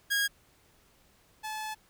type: tone pair in turn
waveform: sawtooth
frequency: 1637 / 863.7 Hz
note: G#6 / A5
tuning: -25 / -32 cents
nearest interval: major seventh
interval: 1107 cents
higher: first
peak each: -22 / -31 dBFS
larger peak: first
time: 0.1-0.28 / 1.43-1.75 s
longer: second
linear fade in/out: 20 ms
effects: pink hiss -64 dBFS RMS until 1.89 s